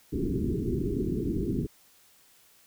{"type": "low-pass noise", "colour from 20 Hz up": "white", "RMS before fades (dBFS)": -29, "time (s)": [0.12, 1.67], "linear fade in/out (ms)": 20, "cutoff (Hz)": 410, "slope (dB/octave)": 96, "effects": ["white hiss -60 dBFS RMS until 2.66 s"]}